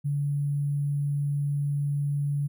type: tone with sample-and-hold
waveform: sine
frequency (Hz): 143.6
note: D3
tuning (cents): -39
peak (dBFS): -24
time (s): 0.04-2.48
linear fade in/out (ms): 20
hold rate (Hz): 11025
effects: none